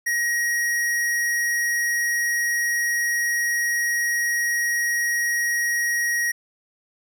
square tone, 1892 Hz, A#6, 25 cents sharp, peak -21 dBFS, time 0.06-6.32 s, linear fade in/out 10 ms, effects none

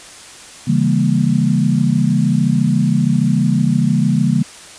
sine chord, C# diminished seventh, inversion none, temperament equal with one note detuned, 138.59 / 164.81 / 199.77 / 233.1 Hz, C#3 / E3 / G3 / Bb3, 0 / 0 / +33 / 0 cents, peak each -17 dBFS, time 0.67-4.43 s, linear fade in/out 10 ms, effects white hiss -37 dBFS RMS until 4.78 s + resampled to 22050 Hz

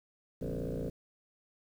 sine tone with frequency modulation, 155.56 Hz, D#3, in tune, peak -32 dBFS, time 0.41-0.9 s, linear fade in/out 10 ms, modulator 57.3 Hz, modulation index 6.8, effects tanh soft clip ceiling -30 dBFS + 10-bit

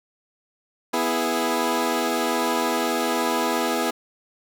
15% pulse chord, E major, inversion second, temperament equal, 246.9 / 329.6 / 415.3 Hz, B3 / E4 / G#4, 0 / 0 / 0 cents, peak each -19 / -19 / -20 dBFS, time 0.93-3.91 s, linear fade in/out 10 ms, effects none

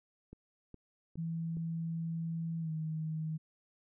click train, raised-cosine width 3 ms, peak -36 dBFS, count 4, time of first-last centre 0.33-1.57 s, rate 2.42 Hz
sine tone with pitch glide, 164.81 to 157.64 Hz, E3 to D#3, 0 to +23 cents, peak -34 dBFS, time 1.17-3.38 s, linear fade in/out 20 ms, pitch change -77 cents, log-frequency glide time 2.6-2.71 s
effects none

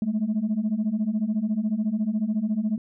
sine beating tone pair, 206.3 / 220.3 Hz, G#3 / A3, -11 / +2 cents, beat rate 14 Hz, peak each -25 / -23 dBFS, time 0.02-2.78 s, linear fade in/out 2 ms, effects tanh soft clip ceiling -18 dBFS

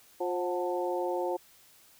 harmonic tone with a mistuned harmonic, 177.3 Hz, F3, 26 cents sharp, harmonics 2 / 3 / 4 / 5, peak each -32 / -33 / -37 / -36 dBFS, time 0.2-1.37 s, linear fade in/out 10 ms, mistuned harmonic 4, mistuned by +49 cents, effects white hiss -59 dBFS RMS until 1.99 s

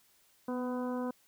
harmonic tone with a mistuned harmonic, 250.5 Hz, B3, 25 cents sharp, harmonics 1 / 2 / 3 / 4 / 5 / 6, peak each -34 / -38 / -46 / -43 / -50 / -52 dBFS, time 0.48-1.11 s, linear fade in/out 5 ms, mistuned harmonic 1, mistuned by -18 cents, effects white hiss -67 dBFS RMS until 1.27 s

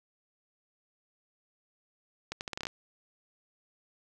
accelerating click train, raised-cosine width 0.2 ms, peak -18 dBFS, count 9, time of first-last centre 2.32-2.669 s, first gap 89 ms, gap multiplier 0.78, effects none

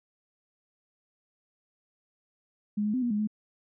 sine tone with pitch steps, 208.1 / 210.8 / 255.9 / 240.5 / 208.5 / 213.1 Hz, G#3 / G#3 / C4 / B3 / G#3 / G#3, +4 / +26 / -38 / -46 / +7 / +45 cents, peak -25 dBFS, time 2.77-3.274 s, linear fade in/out 10 ms, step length 84 ms, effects none

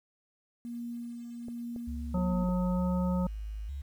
sine tone with tremolo, 236.9 Hz, A#3, 28 cents sharp, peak -35 dBFS, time 0.65-2.44 s, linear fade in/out 0 ms, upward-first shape sine, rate 1.2 Hz, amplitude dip 40%
clicks, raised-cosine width 2 ms, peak -32 dBFS, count 4, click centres 1.484 / 1.762 / 2.178 / 2.489 s
sine tone with vibrato, 60.5 Hz, B1, 35 cents flat, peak -35 dBFS, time 1.87-3.82 s, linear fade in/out 10 ms, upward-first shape square, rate 1.1 Hz, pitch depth 240 cents each way
harmonic tone, 180.9 Hz, F#3, 39 cents flat, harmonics 1 / 3 / 5 / 7, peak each -27 / -37 / -41 / -44 dBFS, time 2.14-3.27 s, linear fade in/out 5 ms
effects 10-bit

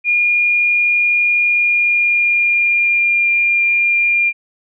sine tone with pitch glide, 2424 to 2399 Hz, D#7 to D7, -46 to +36 cents, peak -11 dBFS, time 0.04-4.33 s, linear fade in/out 50 ms, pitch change -18 cents, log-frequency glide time 1.44-3.21 s, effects none

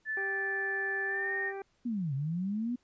sine tone with pitch glide, 1750 to 1844.4 Hz, A6 to A#6, -10 to -19 cents, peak -31 dBFS, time 0.05-1.53 s, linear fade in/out 50 ms, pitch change +91 cents, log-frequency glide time 1.06-1.32 s
harmonic tone, 392 Hz, G4, in tune, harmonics 1 / 2 / 3 / 4 / 5 / 6, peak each -38 / -43 / -53 / -50 / -57 / -55 dBFS, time 0.17-1.62 s, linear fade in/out 2 ms
sine linear two-way sweep, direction down then up, 250.4 to 130.81 to 250.4 Hz, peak -30 dBFS, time 1.85-2.76 s, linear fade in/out 10 ms, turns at 2.14 s
effects pink hiss -72 dBFS RMS until 2.83 s + resampled to 16000 Hz

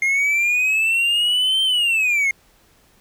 triangle linear two-way sweep, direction up then down, 2125 to 3139 to 2125 Hz, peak -14 dBFS, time 0.02-2.31 s, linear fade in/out 2 ms, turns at 1.63 s, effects pink hiss -56 dBFS RMS until 3 s

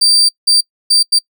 35% pulse tone bursts at uneven times, 4672 Hz, D8, 10 cents flat, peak -6 dBFS, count 4, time 0.01-0.29 / 0.47-0.61 / 0.9-1.03 / 1.12-1.19 s, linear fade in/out 10 ms, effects noise-tail reverb RT60 0.1 s tail -26 dB re dry

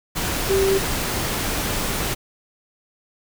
sine tone in noise, 388.3 Hz, G4, 16 cents flat, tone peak -16 dBFS, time 0.49-0.79 s, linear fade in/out 20 ms, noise pink, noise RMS -24 dBFS, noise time 0.15-2.15 s, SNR +5 dB, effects none

